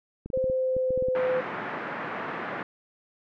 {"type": "clicks", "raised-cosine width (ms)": 3, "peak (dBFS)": -23, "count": 10, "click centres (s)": [0.26, 0.302, 0.374, 0.442, 0.499, 0.766, 0.906, 0.976, 1.024, 1.085]}
{"type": "tone with pitch glide", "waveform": "sine", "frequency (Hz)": [520, 510.5], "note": ["C5", "C5"], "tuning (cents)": [-11, -43], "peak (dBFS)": -23, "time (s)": [0.33, 1.41], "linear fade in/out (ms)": 10, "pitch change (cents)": -32, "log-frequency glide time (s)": [0.45, 1.26]}
{"type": "band-pass noise", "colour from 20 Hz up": "white", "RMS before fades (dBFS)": -34, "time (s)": [1.15, 2.63], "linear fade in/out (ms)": 2, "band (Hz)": [140, 1800], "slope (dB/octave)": 24}
{"effects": []}